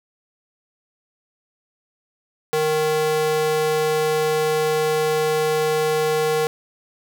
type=tone with high-pass filter; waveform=square; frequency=154.9 Hz; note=D#3; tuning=7 cents flat; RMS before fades=-20 dBFS; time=2.53-6.47 s; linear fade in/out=0 ms; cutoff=410 Hz; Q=2.1; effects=none